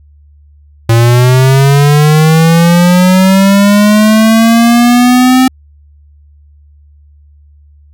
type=linear sweep; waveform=square; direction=up; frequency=113.7 to 260.1 Hz; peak=-4 dBFS; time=0.89-5.48 s; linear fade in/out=5 ms; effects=added 73 Hz sine -38 dBFS peak until 7.93 s